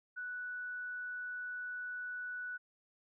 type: tone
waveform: sine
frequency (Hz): 1480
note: F#6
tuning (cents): 0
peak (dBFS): -39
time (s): 0.16-2.58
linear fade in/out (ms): 20
effects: none